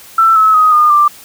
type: tone with pitch steps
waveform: sine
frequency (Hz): 1333 / 1293.6 / 1255.3 / 1218.1 / 1182.1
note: E6 / E6 / D#6 / D#6 / D6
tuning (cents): +19 / -33 / +15 / -37 / +11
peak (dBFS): -5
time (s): 0.18-1.08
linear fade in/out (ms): 5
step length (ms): 180
effects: white hiss -37 dBFS RMS until 1.24 s